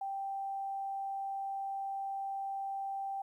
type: tone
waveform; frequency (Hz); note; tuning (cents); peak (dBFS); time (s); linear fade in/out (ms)
sine; 784; G5; 0; -35; 0.01-3.22; 5
effects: 12-bit